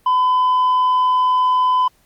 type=tone with tanh clipping; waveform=triangle; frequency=1009 Hz; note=B5; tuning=37 cents sharp; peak=-13 dBFS; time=0.06-1.88 s; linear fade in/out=5 ms; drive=7 dB; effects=pink hiss -57 dBFS RMS until 2.05 s + Opus 24 kbps